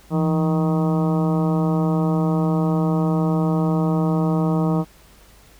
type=harmonic tone with a mistuned harmonic; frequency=156.8 Hz; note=D#3; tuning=14 cents sharp; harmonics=1 / 2 / 3 / 4 / 5 / 6 / 7 / 8; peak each=-18 / -24 / -28 / -30 / -32 / -34 / -35 / -36 dBFS; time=0.1-4.85 s; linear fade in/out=50 ms; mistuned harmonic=1; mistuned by=+110 cents; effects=added 50 Hz sine -51 dBFS peak until 5.59 s + pink hiss -51 dBFS RMS until 5.59 s